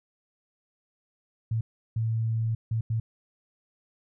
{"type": "tone bursts at uneven times", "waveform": "sine", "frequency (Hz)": 112.7, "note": "A2", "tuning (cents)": 42, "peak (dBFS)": -24, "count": 4, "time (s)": [[1.51, 1.61], [1.96, 2.55], [2.71, 2.81], [2.9, 3]], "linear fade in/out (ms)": 5, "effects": []}